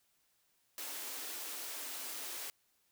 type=high-pass noise; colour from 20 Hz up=white; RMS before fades=-43 dBFS; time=0.78-2.5 s; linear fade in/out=0 ms; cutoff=250 Hz; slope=96 dB/octave; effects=white hiss -75 dBFS RMS until 2.91 s